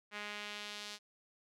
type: tone with band-pass filter sweep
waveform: sawtooth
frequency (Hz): 207.7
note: G#3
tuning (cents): 0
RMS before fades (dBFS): -45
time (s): 0.11-0.99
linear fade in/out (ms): 50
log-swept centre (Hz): 2100 to 4600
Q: 1.4
effects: none